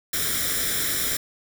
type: noise with comb filter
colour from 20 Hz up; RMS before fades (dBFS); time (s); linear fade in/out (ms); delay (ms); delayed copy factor
white; -25; 0.13-1.17; 5; 0.55; +0.75
effects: none